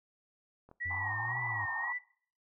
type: clicks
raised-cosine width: 1 ms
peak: -43 / -39 dBFS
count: 2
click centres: 0.69 / 0.714 s
type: tone with vibrato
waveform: sine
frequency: 1900 Hz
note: A#6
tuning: 33 cents sharp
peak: -34 dBFS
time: 0.8-1.99 s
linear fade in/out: 20 ms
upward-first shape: sine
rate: 1.9 Hz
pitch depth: 74 cents each way
type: exponential two-way sweep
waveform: triangle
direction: up then down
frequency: 85.7 to 126.6 to 100 Hz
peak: -39 dBFS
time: 0.85-1.66 s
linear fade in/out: 10 ms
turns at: 1.39 s
type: band-pass noise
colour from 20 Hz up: white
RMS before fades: -41 dBFS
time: 0.9-1.93 s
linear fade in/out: 10 ms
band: 770 to 1100 Hz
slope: 96 dB/octave
effects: noise-tail reverb RT60 0.5 s tail -20 dB re dry